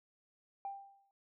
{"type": "tone with exponential decay", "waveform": "sine", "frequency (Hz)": 791, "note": "G5", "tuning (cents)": 15, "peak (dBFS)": -36, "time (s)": [0.65, 1.11], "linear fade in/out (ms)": 1, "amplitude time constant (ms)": 100, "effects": ["tanh soft clip ceiling -32 dBFS"]}